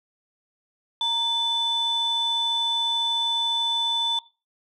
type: tone pair together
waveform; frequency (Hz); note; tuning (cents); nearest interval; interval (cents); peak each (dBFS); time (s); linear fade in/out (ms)
sine; 932.3 / 3506; A#5 / A7; 0 / -7; octave + major seventh; 2293; -27 / -21; 1.01-4.19; 2
effects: noise-tail reverb RT60 0.3 s tail -19 dB re dry + tanh soft clip ceiling -17 dBFS